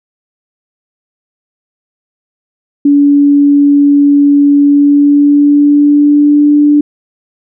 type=tone with pitch glide; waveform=sine; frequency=285.9 to 293.6 Hz; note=D4 to D4; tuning=-46 to 0 cents; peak=-3 dBFS; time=2.85-6.81 s; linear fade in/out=5 ms; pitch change=+46 cents; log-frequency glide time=4.58-6.54 s; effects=none